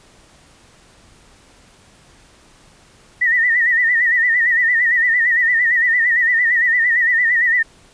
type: tone with vibrato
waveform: sine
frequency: 1901 Hz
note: A#6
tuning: 33 cents sharp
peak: -12 dBFS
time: 3.21-7.63 s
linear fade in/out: 10 ms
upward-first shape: sine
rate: 8.8 Hz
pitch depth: 88 cents each way
effects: pink hiss -49 dBFS RMS until 7.93 s + resampled to 22050 Hz